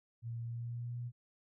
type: tone with pitch glide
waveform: sine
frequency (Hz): 116.6 to 120.85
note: A#2 to B2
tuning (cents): +1 to -37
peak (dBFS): -38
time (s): 0.22-1.12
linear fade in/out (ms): 50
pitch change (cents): +62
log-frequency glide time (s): 0.42-0.98
effects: none